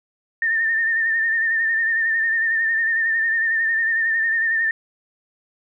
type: tone with vibrato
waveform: sine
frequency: 1810 Hz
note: A6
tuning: 48 cents sharp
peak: -17 dBFS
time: 0.42-4.71 s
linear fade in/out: 2 ms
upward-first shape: sine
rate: 11 Hz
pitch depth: 43 cents each way
effects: none

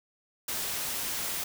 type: noise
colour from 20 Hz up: white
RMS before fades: -33 dBFS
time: 0.48-1.44 s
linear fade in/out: 5 ms
effects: none

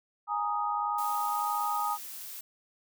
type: chord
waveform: sine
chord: Ab suspended second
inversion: none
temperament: equal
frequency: 830.6 / 932.3 / 1244.5 Hz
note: Ab5 / Bb5 / Eb6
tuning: 0 / 0 / 0 cents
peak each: -32 / -34 / -31 dBFS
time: 0.27-1.98 s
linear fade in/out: 50 ms
type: noise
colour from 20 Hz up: blue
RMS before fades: -42 dBFS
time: 0.98-2.41 s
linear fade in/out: 5 ms
effects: none

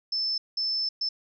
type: tone bursts at uneven times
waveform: sine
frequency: 5274 Hz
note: E8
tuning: in tune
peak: -25 dBFS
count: 3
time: 0.12-0.38 / 0.57-0.89 / 1.01-1.09 s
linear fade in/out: 5 ms
effects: none

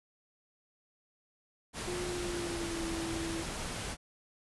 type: low-pass noise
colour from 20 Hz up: pink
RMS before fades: -39 dBFS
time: 1.73-3.97 s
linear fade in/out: 50 ms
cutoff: 11000 Hz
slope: 96 dB/octave
type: tone with pitch glide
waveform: sine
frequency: 356.6 to 330.8 Hz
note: F4 to E4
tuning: +36 to +6 cents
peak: -36 dBFS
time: 1.87-3.43 s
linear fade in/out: 10 ms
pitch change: -130 cents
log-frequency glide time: 2.08-2.88 s
effects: none

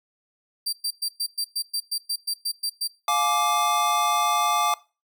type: tone bursts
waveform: sawtooth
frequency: 4699 Hz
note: D8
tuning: in tune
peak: -21 dBFS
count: 13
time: 0.66-2.877 s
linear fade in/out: 10 ms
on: 69 ms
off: 110 ms
type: chord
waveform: square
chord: D diminished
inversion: first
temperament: just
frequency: 704.8 / 845.8 / 1174.7 Hz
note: F5 / Ab5 / D6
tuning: +16 / +31 / 0 cents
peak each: -28 / -27 / -23 dBFS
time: 3.08-4.74 s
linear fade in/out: 2 ms
effects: noise-tail reverb RT60 0.3 s tail -20 dB re dry

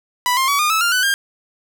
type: tone with pitch steps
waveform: sawtooth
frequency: 987.8 / 1058.7 / 1134.7 / 1216.1 / 1303.4 / 1397 / 1497.2 / 1604.7 Hz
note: B5 / C6 / C#6 / D#6 / E6 / F6 / F#6 / G6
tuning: 0 / +20 / +40 / -40 / -20 / 0 / +20 / +40 cents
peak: -11 dBFS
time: 0.26-1.14 s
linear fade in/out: 0 ms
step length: 110 ms
effects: none

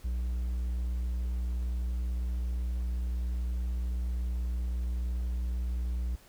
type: tone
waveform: triangle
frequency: 60.6 Hz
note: B1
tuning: 32 cents flat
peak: -27 dBFS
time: 0.04-6.16 s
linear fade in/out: 10 ms
effects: pink hiss -58 dBFS RMS until 6.28 s

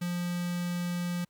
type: tone with notch filter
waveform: square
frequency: 175.6 Hz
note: F3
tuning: 10 cents sharp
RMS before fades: -32 dBFS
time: 0.01-1.25 s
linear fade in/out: 10 ms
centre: 670 Hz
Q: 0.92
effects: pink hiss -75 dBFS RMS until 1.29 s

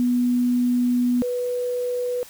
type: tone pair in turn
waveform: sine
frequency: 245.4 / 492.2 Hz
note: B3 / B4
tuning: -11 / -6 cents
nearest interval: octave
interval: 1205 cents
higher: second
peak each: -17 / -22 dBFS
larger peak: first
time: 0-1.22 / 1.22-2.23 s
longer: first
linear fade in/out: 0 ms
effects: white hiss -45 dBFS RMS until 2.29 s

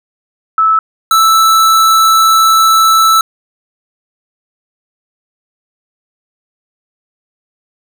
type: tone pair in turn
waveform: sine / square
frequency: 1307 / 1317.6 Hz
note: E6 / E6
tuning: -15 / -1 cents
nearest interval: unison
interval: 14 cents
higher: second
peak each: -6 dBFS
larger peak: neither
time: 0.58-0.79 / 1.11-3.21 s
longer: second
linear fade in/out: 2 ms
effects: none

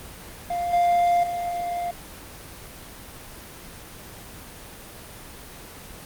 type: tone with level steps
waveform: triangle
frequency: 699 Hz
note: F5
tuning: 1 cent sharp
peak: -22 / -15 / -23 dBFS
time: 0.5-1.91 s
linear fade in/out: 5 ms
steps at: 0.73 / 1.23 s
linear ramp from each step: 5 ms
effects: pink hiss -41 dBFS RMS until 6.05 s + Opus 24 kbps

